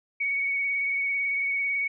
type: tone with vibrato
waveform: sine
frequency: 2235 Hz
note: C#7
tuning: 14 cents sharp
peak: -24 dBFS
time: 0.2-1.88 s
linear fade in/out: 10 ms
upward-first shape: sine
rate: 18 Hz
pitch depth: 23 cents each way
effects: none